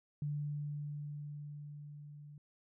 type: tone with level ramp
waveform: sine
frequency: 146.83 Hz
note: D3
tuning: in tune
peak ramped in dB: -34 to -50 dBFS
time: 0.22-2.38 s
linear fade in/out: 2 ms
effects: none